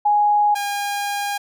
sine / sawtooth tone pair in turn, 830.6 / 811.6 Hz, G#5 / G#5, 0 / -40 cents, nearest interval unison, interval 40 cents, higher first, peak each -13 / -18 dBFS, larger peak first, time 0.05-0.55 / 0.55-1.38 s, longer second, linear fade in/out 10 ms, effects none

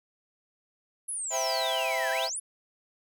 sine exponential two-way sweep, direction down then up, 11000 to 1568 to 11000 Hz, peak -31 dBFS, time 1.08-2.4 s, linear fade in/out 10 ms, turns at 2.11 s
45% pulse chord, C major seventh, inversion none, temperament equal, 523.3 / 659.3 / 784 / 987.8 Hz, C5 / E5 / G5 / B5, 0 / 0 / 0 / 0 cents, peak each -35 / -31 / -34 / -35 dBFS, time 1.3-2.3 s, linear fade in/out 50 ms
effects none

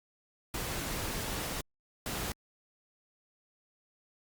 pink noise bursts at uneven times, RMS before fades -36 dBFS, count 2, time 0.54-1.61 / 2.06-2.32 s, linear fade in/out 2 ms, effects Opus 48 kbps

